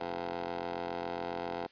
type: ring-modulated tone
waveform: 15% pulse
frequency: 87.31 Hz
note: F2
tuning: in tune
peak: -26 dBFS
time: 0-1.67 s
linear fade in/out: 10 ms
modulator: 591 Hz
effects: white hiss -61 dBFS RMS until 1.71 s + resampled to 11025 Hz